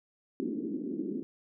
white band-pass noise, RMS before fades -35 dBFS, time 0.4-1.23 s, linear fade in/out 0 ms, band 200 to 360 Hz, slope 48 dB/octave, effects none

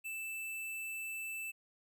square tone, 2645 Hz, E7, 5 cents sharp, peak -40 dBFS, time 0.04-1.52 s, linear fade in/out 20 ms, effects 13-bit

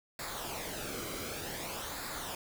pink noise with flanger, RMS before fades -40 dBFS, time 0.19-2.35 s, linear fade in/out 2 ms, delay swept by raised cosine 0.33 to 1.14 ms, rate 0.54 Hz, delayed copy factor -0.6, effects none

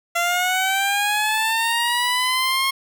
15% pulse linear sweep, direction up, 682 to 1082 Hz, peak -12 dBFS, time 0.15-2.71 s, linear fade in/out 10 ms, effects none

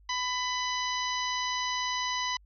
harmonic tone, 998 Hz, B5, 18 cents sharp, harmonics 1 / 2 / 3 / 4 / 5 / 6, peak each -32 / -35 / -37 / -38 / -39 / -40 dBFS, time 0.09-2.37 s, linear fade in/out 5 ms, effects added 50 Hz sine -55 dBFS peak until 2.45 s

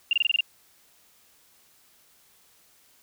sine tone bursts, 2794 Hz, F7, in tune, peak -18 dBFS, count 7, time 0.11-0.407 s, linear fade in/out 2 ms, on 21 ms, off 25 ms, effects white hiss -60 dBFS RMS until 3.02 s

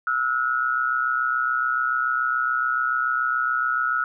sine tone pair together, 1313 / 1440 Hz, E6 / F#6, -7 / -47 cents, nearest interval major second, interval 160 cents, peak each -23 dBFS, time 0.07-4.04 s, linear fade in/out 2 ms, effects none

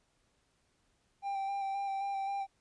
triangle tone with vibrato, 788 Hz, G5, 9 cents sharp, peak -31 dBFS, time 1.22-2.47 s, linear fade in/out 50 ms, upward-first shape square, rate 3.8 Hz, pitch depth 16 cents each way, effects pink hiss -74 dBFS RMS until 2.6 s + resampled to 22050 Hz

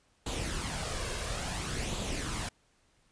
pink noise with flanger, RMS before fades -35 dBFS, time 0.26-2.49 s, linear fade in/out 5 ms, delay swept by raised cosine 0.27 to 1.87 ms, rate 0.58 Hz, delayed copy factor +0.5, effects pink hiss -69 dBFS RMS until 3.11 s + resampled to 22050 Hz

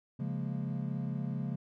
triangle chord, Bb minor seventh, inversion first, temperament equal with one note detuned, 138.59 / 174.61 / 207.7 / 232.4 Hz, Db3 / F3 / Ab3 / Bb3, 0 / 0 / 0 / -5 cents, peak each -34 / -37 / -38 / -39 dBFS, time 0.19-1.56 s, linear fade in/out 10 ms, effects none

